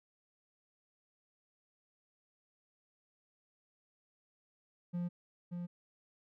triangle tone with echo, 175.1 Hz, F3, 5 cents sharp, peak -32 dBFS, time 4.93-5.09 s, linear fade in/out 20 ms, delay 580 ms, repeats 1, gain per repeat -4 dB, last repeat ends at 5.67 s, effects none

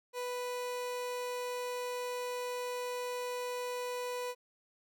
30% pulse tone, 493.9 Hz, B4, in tune, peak -33 dBFS, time 0.13-4.35 s, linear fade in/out 50 ms, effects none

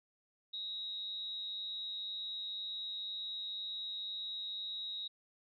sine tone with amplitude modulation, 3804 Hz, A#7, 34 cents sharp, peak -36 dBFS, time 0.53-5.08 s, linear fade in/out 10 ms, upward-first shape sine, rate 202 Hz, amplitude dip 60%, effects none

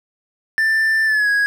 triangle tone with pitch glide, 1776 to 1657.1 Hz, A6 to G#6, +16 to -4 cents, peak -12 dBFS, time 0.58-1.46 s, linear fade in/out 0 ms, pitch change -120 cents, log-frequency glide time 1.05-1.29 s, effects none

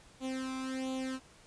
sawtooth tone with flanger, 261.6 Hz, C4, in tune, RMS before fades -37 dBFS, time 0.2-1.2 s, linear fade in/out 50 ms, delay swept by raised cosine 0.28 to 0.85 ms, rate 1.4 Hz, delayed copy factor +0.85, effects pink hiss -59 dBFS RMS until 1.46 s + resampled to 22050 Hz

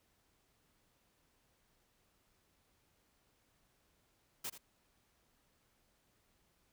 white noise with echo, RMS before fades -41 dBFS, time 4.44-4.5 s, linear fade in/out 10 ms, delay 82 ms, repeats 1, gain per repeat -12 dB, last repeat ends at 4.582 s, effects pink hiss -75 dBFS RMS until 6.72 s

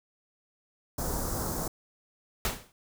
pink band-stop noise, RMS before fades -32 dBFS, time 0.98-1.68 s, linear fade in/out 5 ms, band 1300 to 5600 Hz, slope 24 dB/octave
pink noise with exponential decay, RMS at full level -26 dBFS, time 2.45-2.72 s, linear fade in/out 1 ms, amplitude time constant 57 ms
effects none

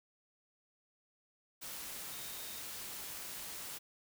sine tone in noise, 3702 Hz, A#7, 13 cents flat, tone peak -54 dBFS, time 2.11-2.62 s, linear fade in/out 20 ms, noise white, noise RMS -45 dBFS, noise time 1.61-3.79 s, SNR -12 dB, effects none

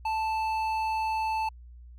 triangle tone with hard clipping, 880 Hz, A5, in tune, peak -28 dBFS, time 0.05-1.49 s, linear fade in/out 5 ms, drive 12 dB, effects added 60 Hz sine -45 dBFS peak until 1.98 s

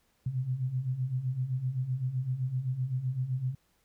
sine beating tone pair, 123.47 / 131.27 Hz, B2 / C3, 0 / +6 cents, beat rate 7.8 Hz, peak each -35 / -30 dBFS, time 0.26-3.55 s, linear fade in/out 5 ms, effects pink hiss -71 dBFS RMS until 3.84 s

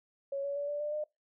sine tone with pitch steps, 554.4 / 564.1 / 574 / 584 / 594.2 / 604.6 Hz, C#5 / C#5 / D5 / D5 / D5 / D#5, 0 / +30 / -40 / -10 / +20 / -50 cents, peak -32 dBFS, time 0.32-1.04 s, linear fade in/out 5 ms, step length 120 ms, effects noise-tail reverb RT60 0.2 s tail -24 dB re dry

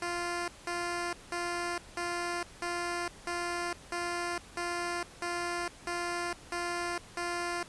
10% pulse tone bursts, 348 Hz, F4, 6 cents flat, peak -24 dBFS, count 12, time 0.02-7.63 s, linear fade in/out 2 ms, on 460 ms, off 190 ms, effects pink hiss -52 dBFS RMS until 7.68 s + resampled to 24000 Hz

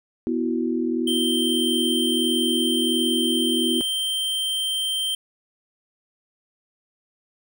sine chord, B suspended fourth, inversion none, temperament equal with one note detuned, 246.9 / 329.6 / 371.1 Hz, B3 / E4 / F#4, 0 / 0 / +5 cents, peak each -24 / -25 / -28 dBFS, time 0.27-3.81 s, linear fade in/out 0 ms
square tone, 3136 Hz, G7, in tune, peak -23 dBFS, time 1.07-5.15 s, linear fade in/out 5 ms
effects none

